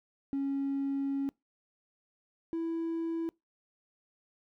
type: tone pair in turn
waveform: triangle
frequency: 275.9 / 330.1 Hz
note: C#4 / E4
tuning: -8 / +2 cents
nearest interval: minor third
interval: 310 cents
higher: second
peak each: -26 / -28 dBFS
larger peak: first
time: 0.33-1.29 / 2.53-3.29 s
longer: first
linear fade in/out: 0 ms
effects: noise-tail reverb RT60 0.2 s tail -26 dB re dry + tanh soft clip ceiling -26 dBFS